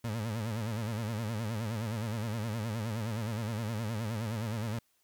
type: tone with vibrato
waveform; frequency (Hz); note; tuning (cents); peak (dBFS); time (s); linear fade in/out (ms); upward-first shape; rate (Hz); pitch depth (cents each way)
30% pulse; 110.7; A2; +11; -30; 0.04-4.79; 5; sine; 9.6; 120
effects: white hiss -73 dBFS RMS until 5.03 s

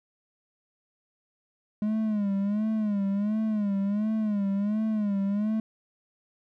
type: tone with vibrato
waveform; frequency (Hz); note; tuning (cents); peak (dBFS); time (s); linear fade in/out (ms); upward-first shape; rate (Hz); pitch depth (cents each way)
triangle; 207.7; G#3; 0; -22; 1.82-5.6; 2; sine; 1.4; 98
effects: none

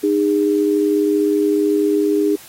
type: tone pair together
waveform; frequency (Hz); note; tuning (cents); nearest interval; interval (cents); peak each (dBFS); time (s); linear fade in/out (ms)
sine; 306.8 / 406.7; D#4 / G#4; -24 / -36; perfect fourth; 488; -16; 0.03-2.36; 10
effects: white hiss -41 dBFS RMS until 2.48 s + AAC 48 kbps

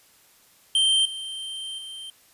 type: tone with level steps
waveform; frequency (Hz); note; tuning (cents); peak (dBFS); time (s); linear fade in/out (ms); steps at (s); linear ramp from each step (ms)
square; 3136; G7; 0; -18 / -32 / -36; 0.75-2.1; 2; 1.05 / 1.78; 5
effects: white hiss -57 dBFS RMS until 2.33 s + resampled to 32000 Hz

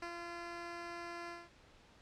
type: tone with ADSR envelope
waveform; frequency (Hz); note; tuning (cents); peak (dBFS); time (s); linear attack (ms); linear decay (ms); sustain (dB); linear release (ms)
10% pulse; 343.4; F4; -29; -32; 0.02-1.5; 5; 79; -3; 210
effects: pink hiss -63 dBFS RMS until 2.01 s + low-pass 5000 Hz 12 dB/octave

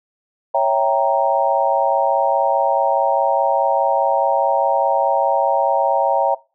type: chord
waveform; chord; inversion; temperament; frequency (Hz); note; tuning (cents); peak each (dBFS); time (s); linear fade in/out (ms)
sine; C# diminished seventh; none; equal; 554.4 / 659.3 / 784 / 932.3; C#5 / E5 / G5 / Bb5; 0 / 0 / 0 / 0; -19; 0.54-6.35; 10
effects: noise-tail reverb RT60 0.3 s tail -21 dB re dry

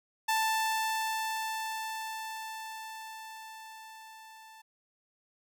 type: tone with level ramp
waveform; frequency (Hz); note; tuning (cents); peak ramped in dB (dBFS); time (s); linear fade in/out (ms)
sawtooth; 883; A5; +6; -22 to -47; 0.28-4.62; 10
effects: none

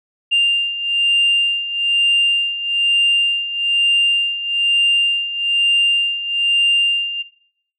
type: beating tone pair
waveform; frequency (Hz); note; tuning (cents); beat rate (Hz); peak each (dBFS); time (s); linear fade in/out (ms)
sine; 2794 / 2795.1; F7 / F7; 0 / +1; 1.1; -19 / -14; 0.31-7.23; 20
effects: noise-tail reverb RT60 0.7 s tail -18 dB re dry + tanh soft clip ceiling -8 dBFS

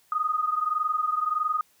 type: tone pair together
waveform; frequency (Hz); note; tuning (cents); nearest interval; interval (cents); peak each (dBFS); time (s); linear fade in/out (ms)
sine; 1236 / 1257.6; D#6 / D#6; -12 / +18; unison; 30; -25 / -28; 0.12-1.61; 2
effects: white hiss -63 dBFS RMS until 1.8 s

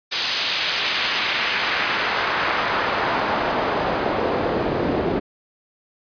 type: noise with band-pass filter sweep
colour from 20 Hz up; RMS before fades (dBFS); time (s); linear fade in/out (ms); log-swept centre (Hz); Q
pink; -22; 0.11-5.2; 20; 4500 to 330; 0.95
effects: resampled to 11025 Hz

